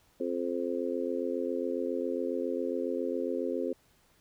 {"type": "harmonic tone", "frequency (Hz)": 87.31, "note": "F2", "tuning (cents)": 0, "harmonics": [3, 4, 5, 6], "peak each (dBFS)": [-35, -35, -35, -35], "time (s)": [0.2, 3.73], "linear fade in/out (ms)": 5, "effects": ["pink hiss -66 dBFS RMS until 4.2 s"]}